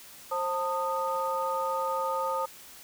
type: tone cluster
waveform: sine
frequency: 530 / 897 / 1238 Hz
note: C5 / A5 / D#6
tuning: +22 / +33 / -9 cents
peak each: -31 dBFS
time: 0.31-2.46 s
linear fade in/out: 10 ms
effects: tanh soft clip ceiling -17 dBFS + white hiss -49 dBFS RMS until 2.83 s